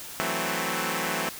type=chord; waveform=5% pulse; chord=F# half-diminished seventh; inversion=third; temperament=equal; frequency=164.81 / 185 / 220 / 261.6 Hz; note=E3 / F#3 / A3 / C4; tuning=0 / 0 / 0 / 0 cents; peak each=-21 dBFS; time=0.2-1.29 s; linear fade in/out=0 ms; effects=white hiss -40 dBFS RMS until 1.39 s